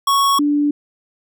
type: tone pair in turn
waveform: square / sine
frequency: 1108.7 / 292 Hz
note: C#6 / D4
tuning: 0 / -10 cents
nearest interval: octave + major seventh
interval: 2310 cents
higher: first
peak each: -13 dBFS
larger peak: neither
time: 0.07-0.39 / 0.39-0.71 s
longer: neither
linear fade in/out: 5 ms
effects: none